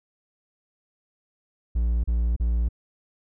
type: tone bursts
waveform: triangle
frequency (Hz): 58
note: A#1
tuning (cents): -8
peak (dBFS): -18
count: 3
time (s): 1.75-2.688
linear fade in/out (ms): 10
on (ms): 290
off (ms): 34
effects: none